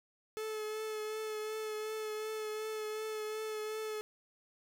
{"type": "tone with vibrato", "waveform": "45% pulse", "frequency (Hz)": 432.2, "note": "A4", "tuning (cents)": -31, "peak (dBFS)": -37, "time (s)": [0.37, 4.01], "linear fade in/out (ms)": 0, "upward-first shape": "triangle", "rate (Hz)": 2.7, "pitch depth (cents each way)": 22, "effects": []}